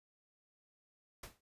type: noise with exponential decay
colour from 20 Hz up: pink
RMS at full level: -45 dBFS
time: 1.23-1.41 s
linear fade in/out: 5 ms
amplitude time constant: 38 ms
effects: noise-tail reverb RT60 0.1 s tail -23 dB re dry + resampled to 32000 Hz